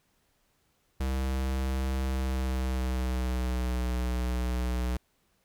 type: tone with pitch glide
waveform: square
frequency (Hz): 65.7 to 61.66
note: C2 to B1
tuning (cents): +8 to -2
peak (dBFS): -28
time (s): 1-4.97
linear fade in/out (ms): 5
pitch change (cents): -110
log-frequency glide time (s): 2.06-3.91
effects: pink hiss -71 dBFS RMS until 5.44 s